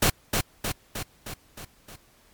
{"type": "noise with echo", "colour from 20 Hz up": "pink", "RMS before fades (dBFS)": -20, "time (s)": [0.02, 0.1], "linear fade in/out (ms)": 5, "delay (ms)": 310, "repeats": 6, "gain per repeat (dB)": -4, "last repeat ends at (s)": 1.96, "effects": ["pink hiss -59 dBFS RMS until 2.33 s", "MP3 96 kbps"]}